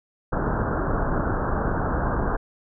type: low-pass noise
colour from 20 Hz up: pink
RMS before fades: -24 dBFS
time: 0.32-2.37 s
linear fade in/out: 10 ms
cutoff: 1600 Hz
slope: 96 dB/octave
effects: none